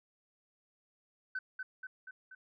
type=tone with echo; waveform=sine; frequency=1520 Hz; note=F#6; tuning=46 cents sharp; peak=-33 dBFS; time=1.35-1.39 s; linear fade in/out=5 ms; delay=240 ms; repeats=4; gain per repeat=-4 dB; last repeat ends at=2.35 s; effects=tanh soft clip ceiling -31 dBFS